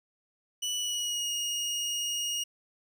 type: tone with pitch glide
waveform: 25% pulse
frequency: 2960 to 2866 Hz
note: F#7 to F7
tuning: 0 to +44 cents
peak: -26 dBFS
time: 0.62-2.44 s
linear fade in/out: 10 ms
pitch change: -56 cents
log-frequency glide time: 0.76-1.31 s
effects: 11-bit